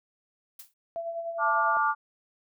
blue noise with exponential decay, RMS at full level -40 dBFS, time 0.59-0.74 s, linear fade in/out 5 ms, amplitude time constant 32 ms
sine tone with tremolo, 671 Hz, E5, 31 cents sharp, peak -29 dBFS, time 0.96-1.77 s, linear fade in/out 0 ms, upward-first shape sine, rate 10 Hz, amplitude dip 50%
sine chord, D minor, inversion second, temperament equal with one note detuned, 880 / 1174.7 / 1423 Hz, A5 / D6 / F6, 0 / 0 / +32 cents, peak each -27 / -25 / -28 dBFS, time 1.38-1.95 s, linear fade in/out 50 ms
effects none

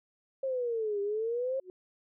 sine exponential two-way sweep, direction down then up, 542 to 398.7 to 542 Hz, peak -29 dBFS, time 0.43-1.6 s, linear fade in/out 5 ms, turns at 1.01 s
sine tone with exponential growth, 367.3 Hz, F#4, 13 cents flat, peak -39 dBFS, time 1.58-1.7 s, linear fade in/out 1 ms, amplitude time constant 26 ms
effects none

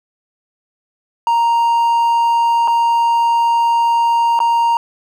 triangle tone with dropouts, 932.3 Hz, A#5, in tune, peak -9 dBFS, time 1.27-4.77 s, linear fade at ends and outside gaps 1 ms, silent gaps 2.676-2.68 / 4.391-4.402 s, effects none

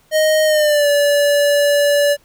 square tone with pitch glide, 622.3 to 577.3 Hz, D#5 to D5, 0 to -30 cents, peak -12 dBFS, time 0.11-2.17 s, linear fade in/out 50 ms, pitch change -130 cents, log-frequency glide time 0.45-0.88 s, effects pink hiss -55 dBFS RMS until 2.24 s

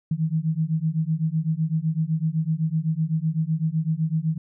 sine beating tone pair, 155.56 / 163.46 Hz, D#3 / E3, 0 / -14 cents, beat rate 7.9 Hz, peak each -24 dBFS, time 0.11-4.38 s, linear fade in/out 5 ms, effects none

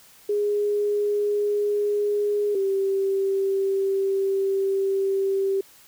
sine tone pair in turn, 412.9 / 389.7 Hz, G#4 / G4, -10 / -10 cents, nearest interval minor second, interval 100 cents, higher first, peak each -20 dBFS, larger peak neither, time 0.29-2.55 / 2.55-5.61 s, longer second, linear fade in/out 5 ms, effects white hiss -52 dBFS RMS until 5.87 s

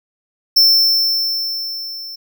square tone with level ramp, 5350 Hz, E8, 25 cents sharp, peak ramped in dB -7 to -29 dBFS, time 0.56-2.16 s, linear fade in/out 10 ms, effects none

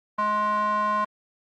square tone with band-pass filter, 210.4 Hz, G#3, 23 cents sharp, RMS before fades -24 dBFS, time 0.18-1.05 s, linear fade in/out 10 ms, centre 1100 Hz, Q 4.7, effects Opus 32 kbps

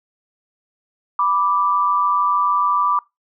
sine tone pair together, 987 / 1173.7 Hz, B5 / D6, -1 / -1 cents, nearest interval minor third, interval 300 cents, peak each -20 / -16 dBFS, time 1.19-2.99 s, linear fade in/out 2 ms, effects noise-tail reverb RT60 0.2 s tail -22 dB re dry

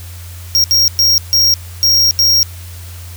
square tone bursts at uneven times, 5588 Hz, F8, in tune, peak -8 dBFS, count 6, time 0.55-0.64 / 0.71-0.88 / 0.99-1.18 / 1.33-1.54 / 1.83-2.11 / 2.19-2.43 s, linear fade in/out 0 ms, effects added 87 Hz sine -28 dBFS peak until 3.16 s + white hiss -37 dBFS RMS until 3.16 s

